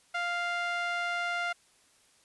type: tone with band-pass filter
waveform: sawtooth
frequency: 698.5 Hz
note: F5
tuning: in tune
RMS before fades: -32 dBFS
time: 0.14-1.53 s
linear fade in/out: 10 ms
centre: 1700 Hz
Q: 1.4
effects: white hiss -64 dBFS RMS until 2.24 s + resampled to 24000 Hz